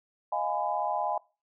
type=chord; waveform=sine; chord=F half-diminished seventh; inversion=third; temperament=equal with one note detuned; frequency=622.3 / 698.5 / 830.6 / 1006.2 Hz; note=Eb5 / F5 / Ab5 / Cb6; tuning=0 / 0 / 0 / +32 cents; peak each=-34 / -33 / -30 / -34 dBFS; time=0.32-1.18 s; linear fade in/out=5 ms; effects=noise-tail reverb RT60 0.3 s tail -22 dB re dry